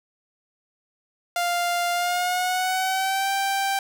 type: tone with pitch glide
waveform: sawtooth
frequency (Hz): 698.5 to 784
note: F5 to G5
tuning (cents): 0 to 0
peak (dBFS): -18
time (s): 1.36-3.79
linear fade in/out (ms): 2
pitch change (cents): +200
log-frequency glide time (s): 1.92-3.31
effects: none